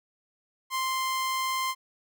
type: tone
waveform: sawtooth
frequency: 1046.5 Hz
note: C6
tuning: in tune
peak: -23 dBFS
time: 0.7-1.75 s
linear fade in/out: 50 ms
effects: none